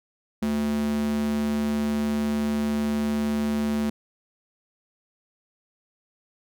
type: tone with high-pass filter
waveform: square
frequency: 73.42 Hz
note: D2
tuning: in tune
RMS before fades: -25 dBFS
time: 0.42-3.9 s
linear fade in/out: 5 ms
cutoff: 190 Hz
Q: 5
effects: none